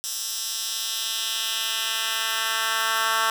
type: tone with high-pass filter sweep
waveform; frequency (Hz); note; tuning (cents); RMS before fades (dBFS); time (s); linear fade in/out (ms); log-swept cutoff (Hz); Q
10% pulse; 223.5; A3; +27; -26; 0.04-3.3; 0; 6000 to 1300; 1.4
effects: none